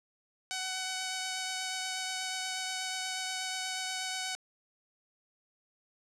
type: tone with vibrato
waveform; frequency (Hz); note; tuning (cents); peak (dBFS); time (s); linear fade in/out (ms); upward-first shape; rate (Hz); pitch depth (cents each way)
5% pulse; 750; F#5; +23; -21; 0.51-4.35; 0; sine; 8.3; 10
effects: low-pass 8000 Hz 12 dB/octave + 10-bit